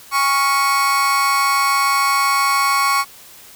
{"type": "tone with amplitude modulation", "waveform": "35% pulse", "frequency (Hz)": 1108.7, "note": "C#6", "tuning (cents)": 0, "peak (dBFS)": -9, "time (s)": [0.11, 3.05], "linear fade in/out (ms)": 50, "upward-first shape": "sine", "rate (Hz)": 293, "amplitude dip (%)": 75, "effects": ["white hiss -42 dBFS RMS until 3.55 s"]}